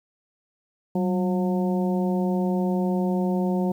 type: harmonic tone with a mistuned harmonic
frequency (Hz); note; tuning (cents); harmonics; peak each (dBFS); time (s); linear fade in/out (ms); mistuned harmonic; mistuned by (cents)
180; F#3; -47; 1 / 2 / 3 / 4 / 5; -22 / -28 / -32 / -34 / -36; 0.95-3.72; 5; 1; +74
effects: 9-bit